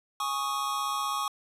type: chord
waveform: square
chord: Ab suspended fourth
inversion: none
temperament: equal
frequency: 830.6 / 1108.7 / 1244.5 Hz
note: Ab5 / Db6 / Eb6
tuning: 0 / 0 / 0 cents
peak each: -37 / -31 / -35 dBFS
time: 0.2-1.28 s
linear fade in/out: 2 ms
effects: resampled to 32000 Hz